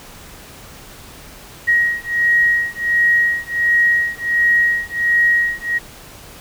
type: beating tone pair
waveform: sine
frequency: 1891 / 1892.4 Hz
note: A#6 / A#6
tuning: +24 / +26 cents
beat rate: 1.4 Hz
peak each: -16 dBFS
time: 1.67-5.79 s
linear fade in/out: 20 ms
effects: pink hiss -39 dBFS RMS until 6.4 s